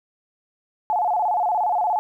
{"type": "tone with vibrato", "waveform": "sine", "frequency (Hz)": 784, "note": "G5", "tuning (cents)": 0, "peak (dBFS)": -18, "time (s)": [0.9, 1.99], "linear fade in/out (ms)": 0, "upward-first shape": "square", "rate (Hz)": 17, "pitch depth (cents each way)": 160, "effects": ["10-bit"]}